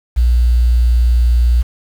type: tone with quantisation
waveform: sine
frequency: 59.7 Hz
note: A#1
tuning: 42 cents sharp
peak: -8 dBFS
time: 0.16-1.63 s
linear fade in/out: 20 ms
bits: 6
effects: none